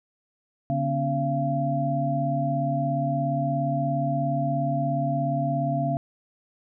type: tone cluster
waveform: sine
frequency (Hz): 142.6 / 243 / 280 / 683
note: C#3 / B3 / C#4 / F5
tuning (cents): +49 / -28 / +18 / -39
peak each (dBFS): -26 / -32 / -31 / -26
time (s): 0.7-5.97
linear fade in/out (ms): 0
effects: none

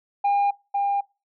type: tone pair in turn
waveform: sine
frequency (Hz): 807 / 802.5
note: G#5 / G5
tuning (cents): -50 / +40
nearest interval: unison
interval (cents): 10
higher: first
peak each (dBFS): -15 / -19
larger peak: first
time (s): 0.24-0.51 / 0.74-1.01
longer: neither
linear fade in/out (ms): 10
effects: noise-tail reverb RT60 0.3 s tail -25 dB re dry + tanh soft clip ceiling -17 dBFS

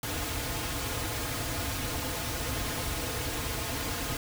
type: noise with comb filter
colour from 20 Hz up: pink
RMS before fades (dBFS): -33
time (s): 0.03-4.17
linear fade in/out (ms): 2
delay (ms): 5.2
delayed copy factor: -0.85
effects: none

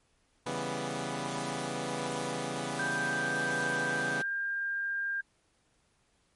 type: chord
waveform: 10% pulse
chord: C# half-diminished seventh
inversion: none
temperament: equal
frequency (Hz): 138.59 / 164.81 / 196 / 246.9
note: C#3 / E3 / G3 / B3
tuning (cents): 0 / 0 / 0 / 0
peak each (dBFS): -30 / -31 / -33 / -29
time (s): 0.46-4.22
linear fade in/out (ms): 5
type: noise with tremolo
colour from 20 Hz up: white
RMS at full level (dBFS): -46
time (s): 1.27-4.13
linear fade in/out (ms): 5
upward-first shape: sine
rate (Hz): 1.4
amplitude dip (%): 40
type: tone with pitch glide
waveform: sine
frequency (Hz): 1568 to 1600.9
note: G6 to G6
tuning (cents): 0 to +36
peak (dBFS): -30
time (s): 2.79-5.21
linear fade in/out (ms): 5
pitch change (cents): +36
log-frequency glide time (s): 4.19-4.26
effects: pink hiss -71 dBFS RMS until 6.35 s + MP3 48 kbps

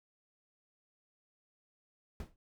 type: noise with exponential decay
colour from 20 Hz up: brown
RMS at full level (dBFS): -36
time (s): 2.2-2.36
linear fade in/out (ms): 1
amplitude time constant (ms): 33
effects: none

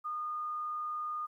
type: tone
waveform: sine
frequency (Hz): 1223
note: D#6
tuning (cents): -30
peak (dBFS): -34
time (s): 0.04-1.27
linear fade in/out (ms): 20
effects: 12-bit

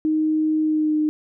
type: tone with pitch glide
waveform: sine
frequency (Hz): 311.1 to 305.6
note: D#4 to D#4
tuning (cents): 0 to -31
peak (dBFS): -17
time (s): 0.05-1.09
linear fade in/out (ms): 0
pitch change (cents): -31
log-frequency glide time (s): 0.62-0.96
effects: none

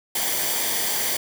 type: noise with comb filter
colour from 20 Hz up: white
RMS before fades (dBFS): -24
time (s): 0.15-1.17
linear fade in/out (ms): 5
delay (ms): 0.75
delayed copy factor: -0.55
effects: none

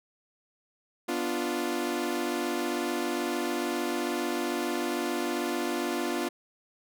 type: chord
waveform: sawtooth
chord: B diminished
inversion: none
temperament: equal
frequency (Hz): 246.9 / 293.7 / 349.2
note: B3 / D4 / F4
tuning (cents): 0 / 0 / 0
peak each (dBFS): -30 / -30 / -27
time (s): 1.08-6.29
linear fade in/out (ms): 10
effects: none

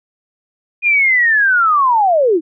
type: linear sweep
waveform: sine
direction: down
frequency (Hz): 2463 to 294.1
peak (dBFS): -9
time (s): 0.82-2.41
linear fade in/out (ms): 50
effects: none

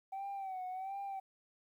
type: tone with vibrato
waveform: sine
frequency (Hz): 765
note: G5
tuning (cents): -42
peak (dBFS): -37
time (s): 0.12-1.2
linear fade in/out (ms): 10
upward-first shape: sine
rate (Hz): 1.4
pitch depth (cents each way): 69
effects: tanh soft clip ceiling -37 dBFS + 12-bit

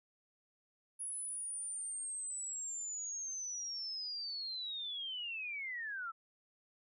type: linear sweep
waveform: sine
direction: down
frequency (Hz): 10400 to 1294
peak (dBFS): -39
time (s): 0.99-6.12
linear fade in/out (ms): 20
effects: none

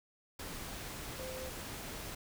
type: tone in noise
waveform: sine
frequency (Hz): 517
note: C5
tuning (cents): -21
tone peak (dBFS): -43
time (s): 1.19-1.49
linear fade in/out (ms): 5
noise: pink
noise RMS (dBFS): -44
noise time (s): 0.39-2.15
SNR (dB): -2
effects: none

